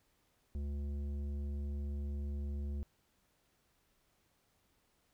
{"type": "tone with tanh clipping", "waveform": "triangle", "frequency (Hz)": 71.5, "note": "D2", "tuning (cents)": -46, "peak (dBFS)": -38, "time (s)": [0.55, 2.83], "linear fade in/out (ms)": 0, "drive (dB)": 15, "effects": ["pink hiss -75 dBFS RMS until 5.13 s"]}